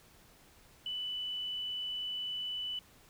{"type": "tone", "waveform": "sine", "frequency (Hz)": 2984, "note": "F#7", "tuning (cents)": 14, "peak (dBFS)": -35, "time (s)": [0.86, 2.79], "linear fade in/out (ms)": 2, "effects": ["pink hiss -61 dBFS RMS until 3.09 s"]}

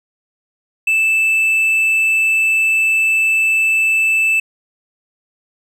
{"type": "tone", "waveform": "triangle", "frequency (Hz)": 2637, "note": "E7", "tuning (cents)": 0, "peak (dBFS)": -10, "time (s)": [0.87, 4.4], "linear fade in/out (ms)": 5, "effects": []}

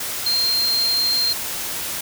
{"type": "tone in noise", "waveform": "sine", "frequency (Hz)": 4186, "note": "C8", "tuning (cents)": 0, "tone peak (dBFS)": -17, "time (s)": [0.26, 1.33], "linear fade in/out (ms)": 5, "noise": "white", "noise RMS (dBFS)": -27, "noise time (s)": [0, 2.01], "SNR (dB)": 7, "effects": []}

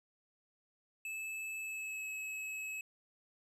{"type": "tone with pitch glide", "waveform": "square", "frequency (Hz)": [2613, 2576], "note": ["E7", "E7"], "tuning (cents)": [-16, -41], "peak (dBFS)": -40, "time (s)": [1.05, 2.81], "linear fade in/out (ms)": 2, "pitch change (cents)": -25, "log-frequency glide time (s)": [1.61, 2.06], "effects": ["low-pass 12000 Hz 12 dB/octave"]}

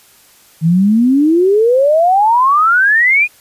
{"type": "exponential sweep", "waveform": "sine", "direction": "up", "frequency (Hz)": [155.9, 2500], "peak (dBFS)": -7, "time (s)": [0.61, 3.28], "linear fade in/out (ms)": 50, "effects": ["white hiss -46 dBFS RMS until 3.4 s", "resampled to 32000 Hz"]}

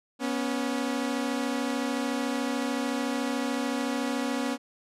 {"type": "tone pair together", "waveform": "sawtooth", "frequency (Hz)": [243.5, 277.2], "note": ["B3", "C#4"], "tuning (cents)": [-24, 0], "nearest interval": "major second", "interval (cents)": 224, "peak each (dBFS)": -26, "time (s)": [0.19, 4.58], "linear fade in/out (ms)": 50, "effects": ["low-pass 10000 Hz 12 dB/octave"]}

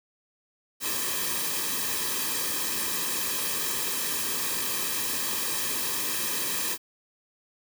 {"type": "noise with comb filter", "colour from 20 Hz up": "white", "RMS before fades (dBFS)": -29, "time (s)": [0.8, 6.78], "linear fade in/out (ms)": 50, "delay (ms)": 1.4, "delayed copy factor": -0.75, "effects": []}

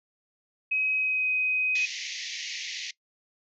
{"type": "tone with pitch glide", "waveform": "sine", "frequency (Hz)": [2538, 2515], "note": ["D#7", "D#7"], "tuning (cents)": [34, 18], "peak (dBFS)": -23, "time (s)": [0.71, 1.86], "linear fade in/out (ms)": 10, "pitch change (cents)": -16, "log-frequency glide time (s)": [0.95, 1.28]}
{"type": "band-pass noise", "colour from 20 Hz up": "pink", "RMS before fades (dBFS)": -36, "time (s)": [1.75, 2.91], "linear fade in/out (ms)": 5, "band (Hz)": [1900, 6600], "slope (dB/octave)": 96}
{"effects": ["noise-tail reverb RT60 0.1 s tail -20 dB re dry"]}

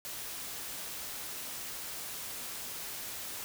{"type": "noise", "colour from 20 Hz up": "white", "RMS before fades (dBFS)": -41, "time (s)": [0.05, 3.44], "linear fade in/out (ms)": 0, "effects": []}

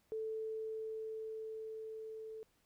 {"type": "tone with level ramp", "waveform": "sine", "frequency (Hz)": 440, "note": "A4", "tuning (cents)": 0, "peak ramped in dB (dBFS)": [-37, -45], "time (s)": [0.12, 2.43], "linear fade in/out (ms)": 0, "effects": ["pink hiss -75 dBFS RMS until 2.65 s"]}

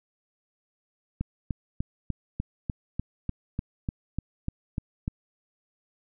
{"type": "click train", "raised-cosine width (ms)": 5, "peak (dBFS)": -16, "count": 14, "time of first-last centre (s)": [1.21, 5.079], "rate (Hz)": 3.36, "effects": []}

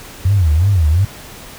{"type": "tone with vibrato", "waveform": "sine", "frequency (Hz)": 87.31, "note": "F2", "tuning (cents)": 0, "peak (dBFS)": -9, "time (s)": [0.25, 1.05], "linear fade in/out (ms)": 5, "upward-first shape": "sine", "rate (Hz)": 2.8, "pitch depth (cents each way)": 270, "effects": ["pink hiss -35 dBFS RMS until 1.58 s"]}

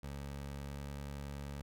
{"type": "tone with pitch glide", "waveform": "20% pulse", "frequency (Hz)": [70.1, 70.59], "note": ["C#2", "C#2"], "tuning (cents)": [20, 32], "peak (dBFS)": -37, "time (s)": [0.03, 1.62], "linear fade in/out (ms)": 5, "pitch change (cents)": 12, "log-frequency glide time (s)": [0.59, 0.86], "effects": []}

